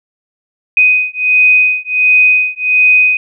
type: beating tone pair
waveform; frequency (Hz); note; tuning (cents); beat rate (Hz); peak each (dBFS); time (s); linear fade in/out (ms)
sine; 2500 / 2501.4; D#7 / D#7; +8 / +9; 1.4; -10; 0.77-3.17; 2
effects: none